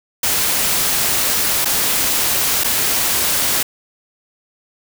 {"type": "noise with dropouts", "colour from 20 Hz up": "white", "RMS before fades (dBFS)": -17, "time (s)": [0.23, 3.63], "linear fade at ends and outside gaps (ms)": 5, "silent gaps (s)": [[1.648, 1.655], [2.637, 2.643]], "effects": []}